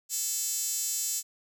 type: tone with high-pass filter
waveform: 5% pulse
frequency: 440 Hz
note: A4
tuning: in tune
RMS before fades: -31 dBFS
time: 0.09-1.23 s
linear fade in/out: 50 ms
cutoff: 7900 Hz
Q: 7.5
effects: none